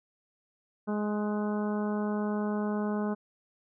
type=harmonic tone with a mistuned harmonic; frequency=209.1 Hz; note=G#3; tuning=12 cents sharp; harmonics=1 / 2 / 3 / 4 / 5 / 6 / 7; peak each=-29 / -35 / -39 / -41 / -43 / -45 / -46 dBFS; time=0.87-3.15 s; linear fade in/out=20 ms; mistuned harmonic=7; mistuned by=+27 cents; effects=none